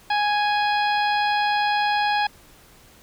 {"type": "harmonic tone", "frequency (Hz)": 830.6, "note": "G#5", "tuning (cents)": 0, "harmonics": [1, 2, 3, 4, 5, 6], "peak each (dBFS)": [-20, -26, -30, -32, -34, -36], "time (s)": [0.1, 2.27], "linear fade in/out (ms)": 5, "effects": ["pink hiss -51 dBFS RMS until 3.02 s"]}